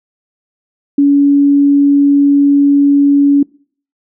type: tone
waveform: sine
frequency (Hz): 283.2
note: C#4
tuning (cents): +37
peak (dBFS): -5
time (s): 0.98-3.43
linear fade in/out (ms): 5
effects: noise-tail reverb RT60 0.5 s tail -25 dB re dry